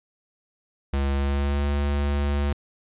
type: tone with pitch glide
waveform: square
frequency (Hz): 69.3 to 71.58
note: C#2 to D2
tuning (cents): 0 to -44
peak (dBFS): -22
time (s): 0.93-2.53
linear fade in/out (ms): 5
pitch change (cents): +56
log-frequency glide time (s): 1.16-1.66
effects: resampled to 8000 Hz